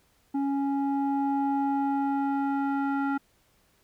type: tone with low-pass filter sweep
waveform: square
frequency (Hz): 277.2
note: C#4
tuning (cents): 0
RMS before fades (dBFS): -27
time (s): 0.34-3.18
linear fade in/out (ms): 10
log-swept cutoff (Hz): 630 to 1300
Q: 2.7
effects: pink hiss -66 dBFS RMS until 3.83 s